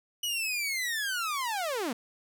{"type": "linear sweep", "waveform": "sawtooth", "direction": "down", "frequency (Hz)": [2960, 214.1], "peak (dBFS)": -26, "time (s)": [0.23, 1.93], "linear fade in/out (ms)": 5, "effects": []}